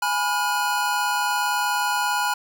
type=chord; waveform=square; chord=F diminished; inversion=first; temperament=equal with one note detuned; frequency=830.6 / 987.8 / 1431.2 Hz; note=Ab5 / Cb6 / F6; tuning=0 / 0 / +42 cents; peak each=-26 dBFS; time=0.02-2.34 s; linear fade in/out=5 ms; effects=none